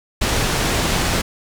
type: low-pass noise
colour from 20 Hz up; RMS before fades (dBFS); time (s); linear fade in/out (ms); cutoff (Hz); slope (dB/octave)
pink; -19; 0.21-1.22; 10; 8600; 12
effects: none